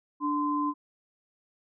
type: tone pair together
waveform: sine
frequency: 294.3 / 1032 Hz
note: D4 / C6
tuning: +4 / -24 cents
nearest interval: octave + minor seventh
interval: 2172 cents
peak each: -28 dBFS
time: 0.2-0.74 s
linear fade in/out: 50 ms
effects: none